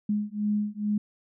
sine beating tone pair, 207.7 / 210 Hz, G#3 / G#3, 0 / +19 cents, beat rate 2.3 Hz, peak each -28 / -28 dBFS, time 0.09-0.98 s, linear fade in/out 5 ms, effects none

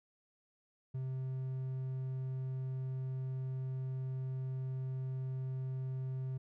triangle tone, 130.81 Hz, C3, in tune, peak -34 dBFS, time 0.94-6.38 s, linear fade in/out 10 ms, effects none

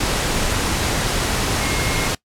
sine tone in noise, 2148 Hz, C7, 45 cents sharp, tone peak -28 dBFS, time 1.6-2.08 s, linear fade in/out 5 ms, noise pink, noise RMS -20 dBFS, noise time 0-2.15 s, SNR -11 dB, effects noise-tail reverb RT60 0.1 s tail -21 dB re dry + low-pass 10000 Hz 12 dB/octave

